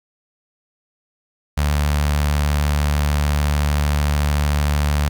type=tone with notch filter; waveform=sawtooth; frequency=73.42 Hz; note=D2; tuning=in tune; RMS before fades=-18 dBFS; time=1.57-5.09 s; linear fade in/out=10 ms; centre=350 Hz; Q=0.78; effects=8-bit